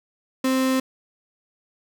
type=tone; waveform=35% pulse; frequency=261.6 Hz; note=C4; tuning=in tune; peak=-17 dBFS; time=0.44-0.8 s; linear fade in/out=5 ms; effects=none